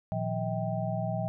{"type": "tone cluster", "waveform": "sine", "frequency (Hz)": [117.5, 158.4, 177.9, 640, 783], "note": ["A#2", "D#3", "F3", "D#5", "G5"], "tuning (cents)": [14, 31, 32, 49, -2], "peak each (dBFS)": [-33, -39, -34, -34, -38], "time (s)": [0.12, 1.28], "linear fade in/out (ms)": 0, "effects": []}